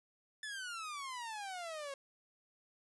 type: exponential sweep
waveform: sawtooth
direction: down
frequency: 1759 to 542 Hz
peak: -38 dBFS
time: 0.43-1.94 s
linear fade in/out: 2 ms
effects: resampled to 24000 Hz + 13-bit